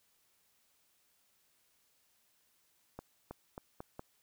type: accelerating click train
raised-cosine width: 1 ms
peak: -29 dBFS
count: 5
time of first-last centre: 2.99-3.994 s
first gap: 320 ms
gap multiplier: 0.84
effects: white hiss -73 dBFS RMS until 4.22 s